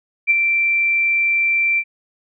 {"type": "tone with ADSR envelope", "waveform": "sine", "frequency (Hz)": 2349, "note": "D7", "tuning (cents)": 0, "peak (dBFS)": -9, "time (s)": [0.27, 1.84], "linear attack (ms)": 32, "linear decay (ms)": 27, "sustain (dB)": -5, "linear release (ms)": 59, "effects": []}